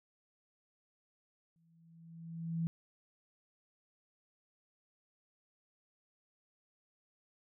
sine tone with exponential growth, 165.4 Hz, E3, 6 cents sharp, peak -30 dBFS, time 1.56-2.67 s, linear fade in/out 0 ms, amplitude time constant 240 ms, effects none

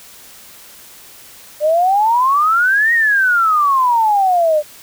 sine exponential two-way sweep, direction up then down, 587.3 to 1894 to 587.3 Hz, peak -10 dBFS, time 1.6-4.63 s, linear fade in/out 50 ms, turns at 2.93 s, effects white hiss -40 dBFS RMS until 4.82 s

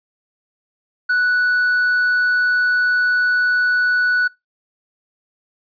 triangle tone, 1479 Hz, F#6, 1 cent flat, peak -12 dBFS, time 1.09-4.28 s, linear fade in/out 10 ms, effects noise-tail reverb RT60 0.2 s tail -23 dB re dry + resampled to 11025 Hz

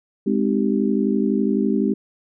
sine chord, Ab major seventh, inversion none, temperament just, 207.7 / 259.6 / 311.5 / 389.3 Hz, Ab3 / C4 / Eb4 / G4, 0 / -13 / +2 / -12 cents, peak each -20 / -22 / -25 / -24 dBFS, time 0.26-1.94 s, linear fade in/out 10 ms, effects none

